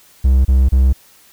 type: tone bursts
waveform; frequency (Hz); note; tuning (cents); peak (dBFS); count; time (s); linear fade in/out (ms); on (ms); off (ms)
triangle; 65.41; C2; 0; -6; 3; 0.24-0.93; 10; 210; 30
effects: white hiss -48 dBFS RMS until 1.32 s